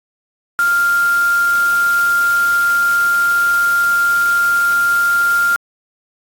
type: tone in noise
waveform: sine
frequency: 1396.9 Hz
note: F6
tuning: in tune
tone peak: -11 dBFS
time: 0.59-5.56 s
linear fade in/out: 0 ms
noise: white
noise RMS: -29 dBFS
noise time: 0.59-5.56 s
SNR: +15 dB
effects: AAC 64 kbps